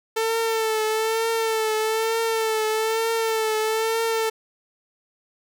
sawtooth tone with vibrato, 444.3 Hz, A4, 17 cents sharp, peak -17 dBFS, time 0.16-4.3 s, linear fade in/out 10 ms, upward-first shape triangle, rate 1.1 Hz, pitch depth 47 cents each way, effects none

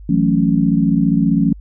sine chord, F# minor seventh, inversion third, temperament equal, 164.81 / 185 / 220 / 277.2 Hz, E3 / F#3 / A3 / C#4, 0 / 0 / 0 / 0 cents, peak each -17 dBFS, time 0.09-1.53 s, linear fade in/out 5 ms, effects added 50 Hz sine -33 dBFS peak until 1.6 s

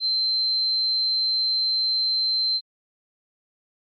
sine tone, 4109 Hz, C8, 32 cents flat, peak -20 dBFS, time 0-2.61 s, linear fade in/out 50 ms, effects Opus 48 kbps

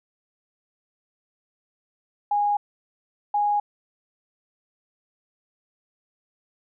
sine tone pair in turn, 823 / 826.1 Hz, G#5 / G#5, -16 / -9 cents, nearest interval unison, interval 7 cents, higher second, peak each -19 dBFS, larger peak neither, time 2.31-2.57 / 3.34-3.6 s, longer neither, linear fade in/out 5 ms, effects none

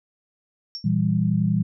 sine tone with exponential decay, 5480 Hz, F8, 34 cents flat, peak -26 dBFS, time 0.75-0.89 s, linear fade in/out 0 ms, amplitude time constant 29 ms
sine chord, E diminished, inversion second, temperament equal, 116.54 / 164.81 / 196 Hz, Bb2 / E3 / G3, 0 / 0 / 0 cents, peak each -24 / -22 / -22 dBFS, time 0.84-1.63 s, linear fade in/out 10 ms
effects none

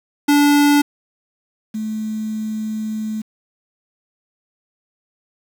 square / sine tone pair in turn, 289.6 / 217 Hz, D4 / A3, -24 / -24 cents, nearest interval perfect fourth, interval 500 cents, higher first, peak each -11 / -21 dBFS, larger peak first, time 0.28-0.82 / 1.74-3.22 s, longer second, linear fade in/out 10 ms, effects 7-bit

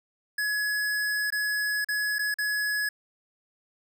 square tone with dropouts, 1689 Hz, G#6, 29 cents sharp, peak -26 dBFS, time 0.38-2.89 s, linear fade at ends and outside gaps 5 ms, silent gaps 1.304-1.323 / 1.846-1.886 / 2.185-2.191 / 2.342-2.385 s, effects none

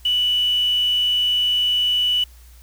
sine tone with quantisation, 2960 Hz, F#7, in tune, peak -16 dBFS, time 0.05-2.24 s, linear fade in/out 5 ms, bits 6, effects added 60 Hz sine -43 dBFS peak until 2.62 s + white hiss -53 dBFS RMS until 2.62 s

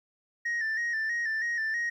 sine tone with vibrato, 1825 Hz, A#6, 37 cents flat, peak -25 dBFS, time 0.45-1.9 s, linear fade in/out 10 ms, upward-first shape square, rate 3.1 Hz, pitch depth 51 cents each way, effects tanh soft clip ceiling -26 dBFS + 11-bit

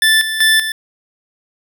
25% pulse tone with tremolo, 1760 Hz, A6, in tune, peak -5 dBFS, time 0.02-0.72 s, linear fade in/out 2 ms, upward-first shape square, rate 2.6 Hz, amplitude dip 65%, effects none

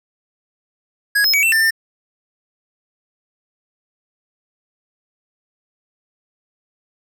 square tone with pitch steps, 1661 / 5140 / 2267 / 2686 / 1787 / 1801 Hz, G#6 / E8 / C#7 / E7 / A6 / A6, 0 / -45 / +38 / +32 / +26 / +40 cents, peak -13 dBFS, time 1.15-1.708 s, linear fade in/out 10 ms, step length 93 ms, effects none

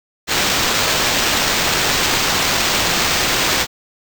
violet noise with sample-and-hold, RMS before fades -17 dBFS, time 0.27-3.67 s, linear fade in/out 50 ms, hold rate 11025 Hz, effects none

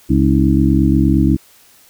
harmonic tone with a mistuned harmonic, 68.5 Hz, C#2, 20 cents flat, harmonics 1 / 2 / 3 / 4 / 5, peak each -16 / -16 / -16 / -16 / -16 dBFS, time 0.09-1.37 s, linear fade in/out 20 ms, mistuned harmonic 5, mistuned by -120 cents, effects white hiss -48 dBFS RMS until 1.89 s

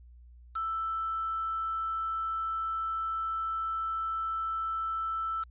sine tone with quantisation, 1323 Hz, E6, 6 cents sharp, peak -30 dBFS, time 0.55-5.44 s, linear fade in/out 10 ms, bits 7, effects added 60 Hz sine -50 dBFS peak until 5.5 s + resampled to 8000 Hz

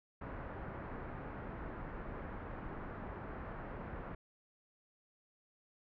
pink low-pass noise, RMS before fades -45 dBFS, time 0.21-4.15 s, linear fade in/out 5 ms, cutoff 1700 Hz, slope 24 dB/octave, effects none

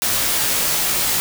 white noise with comb filter, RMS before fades -19 dBFS, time 0.02-1.2 s, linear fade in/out 0 ms, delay 16 ms, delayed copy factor -0.6, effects none

